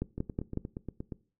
two click trains, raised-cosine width 3 ms, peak -24 / -18 dBFS, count 9 / 4, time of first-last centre 0.18-1.122 / 0.02-0.574 s, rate 8.49 / 5.42 Hz, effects noise-tail reverb RT60 0.4 s tail -20 dB re dry

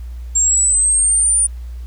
sine linear sweep, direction up, 7390 to 9397 Hz, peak -11 dBFS, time 0.35-1.47 s, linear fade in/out 10 ms, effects added 60 Hz sine -26 dBFS peak until 1.86 s + pink hiss -52 dBFS RMS until 1.86 s

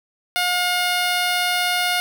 10% pulse tone, 716 Hz, F5, 43 cents sharp, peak -10 dBFS, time 0.36-2 s, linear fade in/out 0 ms, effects none

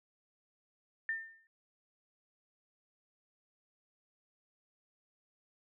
sine tone with exponential decay, 1803 Hz, A6, 42 cents sharp, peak -30 dBFS, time 1.09-1.47 s, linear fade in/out 1 ms, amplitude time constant 81 ms, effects none

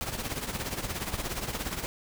pink noise with tremolo, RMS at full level -31 dBFS, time 0.01-1.86 s, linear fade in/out 0 ms, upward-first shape triangle, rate 17 Hz, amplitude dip 75%, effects none

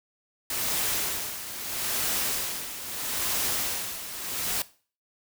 white noise with tremolo, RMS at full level -27 dBFS, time 0.5-4.62 s, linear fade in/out 2 ms, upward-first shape sine, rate 0.77 Hz, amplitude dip 70%, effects noise-tail reverb RT60 0.4 s tail -18 dB re dry

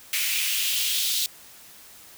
white noise with high-pass filter sweep, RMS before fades -25 dBFS, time 0.13-1.26 s, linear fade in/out 0 ms, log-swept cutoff 2300 to 3700 Hz, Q 2.8, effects white hiss -48 dBFS RMS until 2.17 s

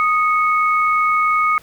sine tone pair together, 1244 / 2207 Hz, D#6 / C#7, -1 / -8 cents, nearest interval minor seventh, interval 993 cents, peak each -14 / -20 dBFS, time 0-1.58 s, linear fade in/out 0 ms, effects pink hiss -47 dBFS RMS until 1.62 s

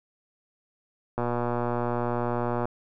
click train, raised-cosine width 1 ms, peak -14 dBFS, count 178, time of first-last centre 1.18-2.655 s, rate 120 Hz, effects none

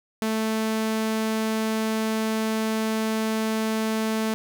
sawtooth tone, 220 Hz, A3, in tune, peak -19 dBFS, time 0.22-4.34 s, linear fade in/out 0 ms, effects none

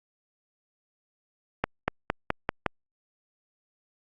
accelerating click train, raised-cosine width 0.5 ms, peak -8 dBFS, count 6, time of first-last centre 1.64-2.663 s, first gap 240 ms, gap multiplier 0.92, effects Opus 48 kbps

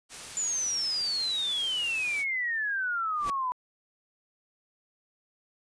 white noise, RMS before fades -41 dBFS, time 0.09-2.25 s, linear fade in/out 50 ms
sine exponential sweep, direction down, 7130 to 984 Hz, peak -27 dBFS, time 0.37-3.52 s, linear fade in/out 0 ms
pink noise with exponential growth, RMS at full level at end -34 dBFS, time 3.13-3.3 s, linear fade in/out 1 ms, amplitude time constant 36 ms
effects resampled to 22050 Hz

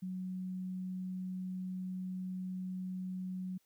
sine tone, 185 Hz, F#3, in tune, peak -37 dBFS, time 0.02-3.58 s, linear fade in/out 10 ms, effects white hiss -75 dBFS RMS until 3.65 s

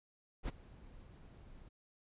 brown noise with ADSR envelope, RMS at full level -34 dBFS, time 0.43-1.69 s, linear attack 55 ms, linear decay 20 ms, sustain -22 dB, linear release 10 ms, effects resampled to 8000 Hz

